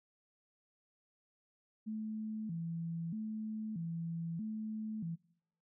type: tone with vibrato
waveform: sine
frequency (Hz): 190.1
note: F#3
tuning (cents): +47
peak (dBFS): -37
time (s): 1.86-5.16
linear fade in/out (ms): 20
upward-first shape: square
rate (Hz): 0.79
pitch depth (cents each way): 230
effects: noise-tail reverb RT60 0.7 s tail -23 dB re dry

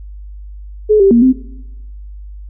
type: tone with pitch steps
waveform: sine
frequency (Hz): 425.4 / 391.1 / 235.4 / 259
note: G#4 / G4 / A#3 / C4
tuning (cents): +42 / -4 / +17 / -17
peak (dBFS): -5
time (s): 0.89-1.33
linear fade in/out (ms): 20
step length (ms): 110
effects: noise-tail reverb RT60 0.9 s tail -18 dB re dry + added 50 Hz sine -28 dBFS peak until 2.49 s

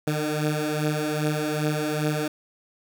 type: beating tone pair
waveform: 15% pulse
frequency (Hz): 150.9 / 153.4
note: D3 / D#3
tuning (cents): +47 / -24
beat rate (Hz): 2.5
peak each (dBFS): -19 / -22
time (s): 0.07-2.28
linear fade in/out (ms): 5
effects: none

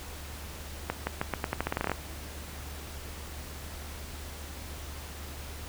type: accelerating click train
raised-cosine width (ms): 0.5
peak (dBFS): -13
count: 15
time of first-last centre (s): 0.9-1.917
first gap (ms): 170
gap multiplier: 0.85
effects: added 73 Hz sine -42 dBFS peak until 5.68 s + pink hiss -44 dBFS RMS until 5.68 s

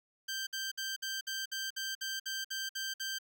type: tone bursts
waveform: 15% pulse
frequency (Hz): 1568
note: G6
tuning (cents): 0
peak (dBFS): -29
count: 12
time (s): 0.28-3.187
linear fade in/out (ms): 10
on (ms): 190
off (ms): 57
effects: none

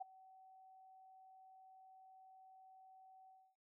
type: tone with ADSR envelope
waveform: sine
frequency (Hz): 758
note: F#5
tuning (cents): +42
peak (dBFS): -40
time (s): 0-3.56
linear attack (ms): 17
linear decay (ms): 11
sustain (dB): -20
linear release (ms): 280
effects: none

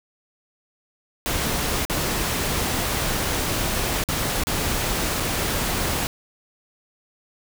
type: noise with dropouts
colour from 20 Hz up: pink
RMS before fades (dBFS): -24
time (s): 1.26-6.07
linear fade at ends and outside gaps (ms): 0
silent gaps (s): 1.851-1.898 / 4.038-4.087 / 4.436-4.47 / 5.2-5.204
effects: none

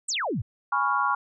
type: exponential sweep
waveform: sine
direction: down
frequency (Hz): 8870 to 87.9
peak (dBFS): -25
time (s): 0.08-0.42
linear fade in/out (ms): 10
type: chord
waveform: sine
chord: C# dominant seventh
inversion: second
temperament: equal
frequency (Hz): 830.6 / 987.8 / 1108.7 / 1396.9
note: G#5 / B5 / C#6 / E#6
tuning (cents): 0 / 0 / 0 / 0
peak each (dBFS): -29 / -28 / -25 / -27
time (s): 0.72-1.15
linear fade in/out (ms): 5
effects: none

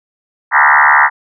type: tone with frequency modulation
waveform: sine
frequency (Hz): 1396.9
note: F6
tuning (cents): 0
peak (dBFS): -5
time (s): 0.51-1.1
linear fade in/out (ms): 50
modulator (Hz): 72.5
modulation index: 7.7
effects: none

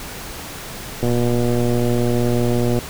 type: click train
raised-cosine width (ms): 2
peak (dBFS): -7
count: 212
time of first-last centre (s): 1.03-2.788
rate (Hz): 120
effects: pink hiss -32 dBFS RMS until 2.89 s

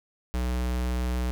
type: tone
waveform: square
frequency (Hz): 61.74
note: B1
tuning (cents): 0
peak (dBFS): -26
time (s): 0.34-1.31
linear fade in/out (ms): 0
effects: none

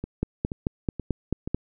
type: two click trains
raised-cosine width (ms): 3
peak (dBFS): -18 / -11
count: 4 / 7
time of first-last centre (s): 0.04-1.475 / 0.23-1.546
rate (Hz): 2.09 / 4.56
effects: none

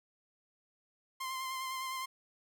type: tone with vibrato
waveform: sawtooth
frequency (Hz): 1046.5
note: C6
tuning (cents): 0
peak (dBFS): -33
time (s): 1.2-2.06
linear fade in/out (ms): 10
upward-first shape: sine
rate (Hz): 9.8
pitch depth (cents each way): 23
effects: none

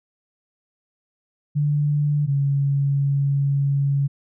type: tone pair in turn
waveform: sine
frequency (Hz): 146.83 / 139.91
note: D3 / C#3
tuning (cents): 0 / +16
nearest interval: minor second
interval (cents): 84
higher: first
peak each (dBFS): -17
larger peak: neither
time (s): 1.55-2.27 / 2.27-4.08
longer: second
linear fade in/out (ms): 20
effects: none

